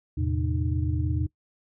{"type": "tone cluster", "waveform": "sine", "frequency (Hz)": [81.7, 110.5, 128.6, 304.4], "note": ["E2", "A2", "C3", "D#4"], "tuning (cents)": [-15, 8, -30, -38], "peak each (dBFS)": [-26, -30, -31, -33], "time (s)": [0.17, 1.27], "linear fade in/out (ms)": 10, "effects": ["noise-tail reverb RT60 0.1 s tail -20 dB re dry"]}